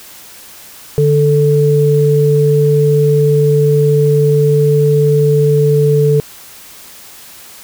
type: tone pair together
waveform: sine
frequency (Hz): 146.83 / 440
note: D3 / A4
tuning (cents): 0 / 0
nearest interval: octave + perfect fifth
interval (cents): 1900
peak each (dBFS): -10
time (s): 0.98-6.2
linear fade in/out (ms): 0
effects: white hiss -36 dBFS RMS until 7.63 s